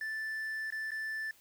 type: tone with dropouts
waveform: triangle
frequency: 1760 Hz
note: A6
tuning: in tune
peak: -33 dBFS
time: 0.01-1.31 s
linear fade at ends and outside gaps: 2 ms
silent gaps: 0.704-0.723 / 0.907-0.917 s
effects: white hiss -63 dBFS RMS until 1.4 s